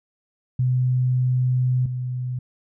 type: tone pair in turn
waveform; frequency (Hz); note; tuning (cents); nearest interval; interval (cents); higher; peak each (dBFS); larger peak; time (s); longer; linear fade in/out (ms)
sine; 126.7 / 125.82; B2 / B2; +45 / +33; unison; 12; first; -17 / -24; first; 0.59-1.86 / 1.86-2.39; first; 5
effects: none